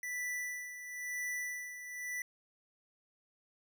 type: tone with tremolo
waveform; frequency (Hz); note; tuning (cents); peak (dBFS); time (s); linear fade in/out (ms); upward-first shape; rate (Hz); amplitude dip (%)
square; 1975.5; B6; 0; -36; 0.03-2.22; 2; sine; 0.99; 65
effects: none